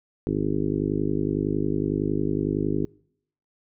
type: harmonic tone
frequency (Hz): 50.9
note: G#1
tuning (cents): -34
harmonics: 1 / 2 / 3 / 4 / 5 / 6 / 7 / 8 / 9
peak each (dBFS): -35 / -35 / -29 / -39 / -29 / -28 / -30 / -31 / -39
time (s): 0.27-2.85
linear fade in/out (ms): 0
effects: noise-tail reverb RT60 0.7 s tail -26 dB re dry